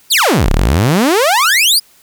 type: exponential two-way sweep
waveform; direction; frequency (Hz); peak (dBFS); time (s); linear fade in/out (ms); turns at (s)
sawtooth; down then up; 5110 to 30.24 to 5110; -5; 0.1-1.8; 20; 0.5
effects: white hiss -48 dBFS RMS until 2.02 s